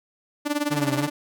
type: tone with tremolo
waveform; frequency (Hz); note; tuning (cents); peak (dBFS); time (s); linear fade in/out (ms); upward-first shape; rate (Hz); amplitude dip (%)
sawtooth; 293.7; D4; 0; -16; 0.45-1.1; 20; sine; 19; 85
type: linear two-way sweep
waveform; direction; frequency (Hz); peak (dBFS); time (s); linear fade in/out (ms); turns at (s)
sawtooth; down then up; 151.7 to 130.81 to 151.7; -22; 0.7-1.08; 20; 0.95
effects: none